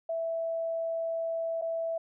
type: tone with dropouts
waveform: sine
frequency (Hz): 659.3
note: E5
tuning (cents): 0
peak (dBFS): -29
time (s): 0.09-1.98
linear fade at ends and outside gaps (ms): 5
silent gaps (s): 1.614-1.62
effects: none

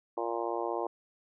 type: harmonic tone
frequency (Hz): 116.54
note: A#2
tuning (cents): 0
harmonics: 3 / 4 / 5 / 6 / 7 / 8 / 9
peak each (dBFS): -36 / -37 / -38 / -39 / -39 / -40 / -41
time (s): 0.17-0.87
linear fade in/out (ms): 5
effects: none

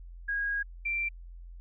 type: tone pair in turn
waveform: sine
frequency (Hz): 1640 / 2355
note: G#6 / D7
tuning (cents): -22 / +4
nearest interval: tritone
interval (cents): 626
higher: second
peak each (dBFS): -28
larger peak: neither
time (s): 0.28-0.63 / 0.85-1.09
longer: first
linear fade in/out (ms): 10
effects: added 43 Hz sine -43 dBFS peak until 1.6 s

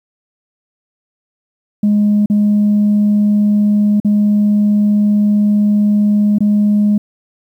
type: tone with dropouts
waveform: sine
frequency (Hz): 207.7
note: G#3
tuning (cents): 0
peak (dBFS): -7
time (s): 1.83-6.98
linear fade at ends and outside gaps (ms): 5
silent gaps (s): 2.26-2.299 / 4.001-4.047 / 6.385-6.405
effects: tanh soft clip ceiling -6 dBFS + 8-bit

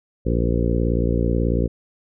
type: harmonic tone with a mistuned harmonic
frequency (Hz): 58.27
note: A#1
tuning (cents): 0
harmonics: 1 / 2 / 3 / 4 / 5 / 6 / 7 / 8 / 9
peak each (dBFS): -21 / -24 / -26 / -27 / -28 / -29 / -29 / -30 / -31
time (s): 0.25-1.68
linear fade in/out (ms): 20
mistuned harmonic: 9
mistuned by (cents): -24
effects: none

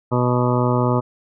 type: harmonic tone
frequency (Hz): 123.5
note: B2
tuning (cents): 0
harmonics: 1 / 2 / 3 / 4 / 5 / 7 / 8 / 9 / 10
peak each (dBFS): -19 / -22 / -24 / -25 / -26 / -27 / -28 / -29 / -29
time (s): 0.11-1.01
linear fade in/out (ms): 20
effects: none

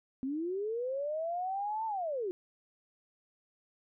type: linear two-way sweep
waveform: sine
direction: up then down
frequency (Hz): 254.3 to 903 to 347.7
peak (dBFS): -32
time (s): 0.23-2.31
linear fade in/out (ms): 0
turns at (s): 1.86
effects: none

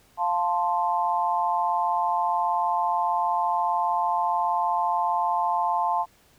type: chord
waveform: sine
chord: F major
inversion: none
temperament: equal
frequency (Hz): 698.5 / 880 / 1046.5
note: F5 / A5 / C6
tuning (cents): 0 / 0 / 0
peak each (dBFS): -27 / -24 / -27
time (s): 0.17-6.06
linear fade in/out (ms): 50
effects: pink hiss -59 dBFS RMS until 6.38 s

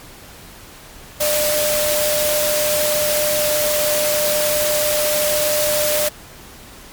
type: tone in noise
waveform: sine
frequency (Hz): 599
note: D5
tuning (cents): +34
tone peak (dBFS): -18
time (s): 1.2-6.09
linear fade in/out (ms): 10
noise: white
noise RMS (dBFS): -20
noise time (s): 1.2-6.09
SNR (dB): -1
effects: pink hiss -40 dBFS RMS until 6.92 s + MP3 96 kbps

